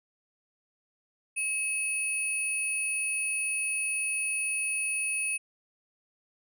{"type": "tone pair together", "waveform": "sine", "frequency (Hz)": [2569, 9649], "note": ["E7", "D9"], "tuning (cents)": [-45, 46], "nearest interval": "octave + major seventh", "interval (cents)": 2291, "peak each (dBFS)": [-28, -30], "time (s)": [1.36, 5.38], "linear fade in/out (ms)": 20, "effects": ["tanh soft clip ceiling -23 dBFS"]}